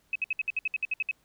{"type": "tone bursts", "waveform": "sine", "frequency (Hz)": 2560, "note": "D#7", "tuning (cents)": 49, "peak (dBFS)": -25, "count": 12, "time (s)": [0.13, 1.112], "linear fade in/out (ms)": 2, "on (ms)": 25, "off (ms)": 62, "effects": ["pink hiss -68 dBFS RMS until 1.24 s"]}